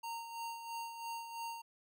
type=tone with tremolo; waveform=square; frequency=924 Hz; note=A#5; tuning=16 cents flat; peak=-40 dBFS; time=0.03-1.62 s; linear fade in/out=10 ms; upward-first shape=sine; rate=3 Hz; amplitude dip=55%; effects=none